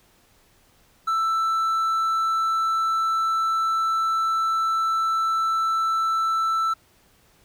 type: tone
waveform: triangle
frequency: 1326 Hz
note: E6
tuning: 10 cents sharp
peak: -18 dBFS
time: 1.07-6.74 s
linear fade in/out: 10 ms
effects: pink hiss -59 dBFS RMS until 7.44 s